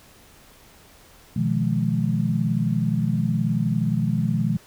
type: chord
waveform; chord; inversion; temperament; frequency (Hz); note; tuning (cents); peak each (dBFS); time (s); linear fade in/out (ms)
sine; F half-diminished seventh; second; equal with one note detuned; 123.47 / 155.56 / 174.61 / 212.5; Cb3 / Eb3 / F3 / Ab3; 0 / 0 / 0 / +40; -25; 1.36-4.57; 5
effects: pink hiss -51 dBFS RMS until 4.66 s